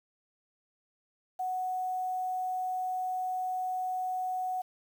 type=tone with quantisation; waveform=sine; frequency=740 Hz; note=F#5; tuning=in tune; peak=-30 dBFS; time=1.39-4.62 s; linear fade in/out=10 ms; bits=9; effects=none